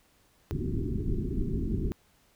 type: low-pass noise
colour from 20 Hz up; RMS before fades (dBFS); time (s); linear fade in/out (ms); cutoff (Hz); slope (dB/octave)
pink; -30; 0.51-1.92; 0; 400; 96
effects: pink hiss -65 dBFS RMS until 2.35 s